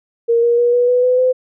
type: tone with pitch steps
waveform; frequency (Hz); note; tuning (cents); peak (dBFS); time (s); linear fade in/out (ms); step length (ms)
sine; 466.1 / 473.2 / 480.3 / 487.6 / 495 / 502.4 / 510.1; A#4 / A#4 / B4 / B4 / B4 / B4 / C5; 0 / +26 / -48 / -22 / +4 / +30 / -44; -10; 0.28-1.33; 20; 150
effects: none